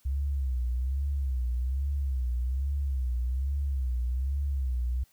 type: tone with vibrato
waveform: sine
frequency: 65.5 Hz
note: C2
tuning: 2 cents sharp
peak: -26 dBFS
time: 0.05-5.04 s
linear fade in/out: 10 ms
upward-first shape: sine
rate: 1.2 Hz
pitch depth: 130 cents each way
effects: white hiss -65 dBFS RMS until 5.12 s